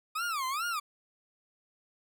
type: tone with vibrato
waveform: 40% pulse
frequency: 1211 Hz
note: D#6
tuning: 47 cents flat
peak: -30 dBFS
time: 0.15-0.8 s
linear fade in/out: 10 ms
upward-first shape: sine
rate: 2.4 Hz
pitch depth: 280 cents each way
effects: none